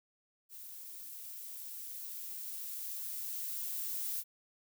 violet noise with level ramp, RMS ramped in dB -49 to -37 dBFS, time 0.49-4.24 s, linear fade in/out 50 ms, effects none

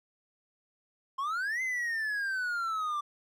triangle exponential two-way sweep, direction up then down, 1046.5 to 2084 to 1166 Hz, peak -28 dBFS, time 1.18-3.01 s, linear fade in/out 10 ms, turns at 1.62 s, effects none

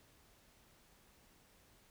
silence, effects pink hiss -67 dBFS RMS until 1.9 s

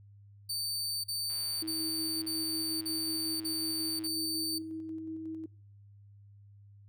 sawtooth tone bursts, 4576 Hz, D8, 46 cents flat, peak -30 dBFS, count 7, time 0.49-4.586 s, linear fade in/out 10 ms, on 550 ms, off 41 ms
click train, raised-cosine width 0.3 ms, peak -38 dBFS, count 308, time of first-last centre 1.3-4.066 s, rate 111 Hz
sine tone with tremolo, 320 Hz, D#4, 49 cents sharp, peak -36 dBFS, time 1.62-5.46 s, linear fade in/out 5 ms, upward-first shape square, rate 5.5 Hz, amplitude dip 25%
effects noise-tail reverb RT60 0.6 s tail -25 dB re dry + added 101 Hz sine -53 dBFS peak until 6.88 s

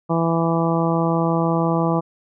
harmonic tone, 166 Hz, E3, 12 cents sharp, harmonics 1 / 2 / 3 / 4 / 5 / 6 / 7, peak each -20 / -23 / -25 / -26 / -27 / -28 / -28 dBFS, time 0.09-2.01 s, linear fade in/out 20 ms, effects none

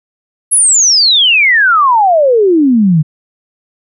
sine exponential sweep, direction down, 11000 to 146.6 Hz, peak -5 dBFS, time 0.51-3.03 s, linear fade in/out 20 ms, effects none

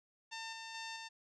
10% pulse tone with tremolo, 900 Hz, A5, 39 cents sharp, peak -34 dBFS, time 0.31-1.09 s, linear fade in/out 20 ms, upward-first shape square, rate 2.3 Hz, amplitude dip 30%, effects resampled to 22050 Hz

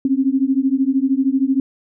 sine beating tone pair, 261.5 / 274.5 Hz, C4 / C#4, -1 / -17 cents, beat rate 13 Hz, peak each -17 dBFS, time 0.05-1.6 s, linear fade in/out 2 ms, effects none

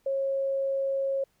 sine tone, 544 Hz, C#5, 33 cents flat, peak -25 dBFS, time 0.06-1.24 s, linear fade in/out 5 ms, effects pink hiss -70 dBFS RMS until 1.4 s

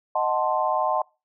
sine chord, D# diminished seventh, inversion none, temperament equal, 622.3 / 740 / 880 / 1046.5 Hz, D#5 / F#5 / A5 / C6, 0 / 0 / 0 / 0 cents, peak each -26 dBFS, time 0.15-1.02 s, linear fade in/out 5 ms, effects noise-tail reverb RT60 0.3 s tail -26 dB re dry

